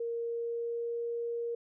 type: tone with pitch glide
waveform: sine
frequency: 466.2 to 469.2 Hz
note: A#4 to A#4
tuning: 0 to +11 cents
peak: -32 dBFS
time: 0-1.55 s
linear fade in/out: 5 ms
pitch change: +11 cents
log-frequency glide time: 0.18-0.98 s
effects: none